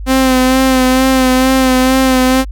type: tone with vibrato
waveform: sawtooth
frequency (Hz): 259.7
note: C4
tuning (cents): -13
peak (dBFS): -4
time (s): 0.06-2.45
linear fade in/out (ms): 50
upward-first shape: sine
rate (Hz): 2.2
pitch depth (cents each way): 28
effects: added 50 Hz sine -21 dBFS peak until 2.51 s